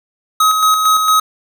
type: tone with tremolo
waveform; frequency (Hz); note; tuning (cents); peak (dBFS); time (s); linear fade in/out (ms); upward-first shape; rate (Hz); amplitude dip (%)
square; 1269; D#6; +34; -9; 0.4-1.2; 5; square; 4.4; 40
effects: none